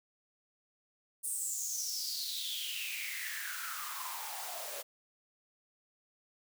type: noise with high-pass filter sweep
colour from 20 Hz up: white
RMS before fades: -39 dBFS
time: 1.23-4.83 s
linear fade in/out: 20 ms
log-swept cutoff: 9300 to 550 Hz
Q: 7.3
effects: none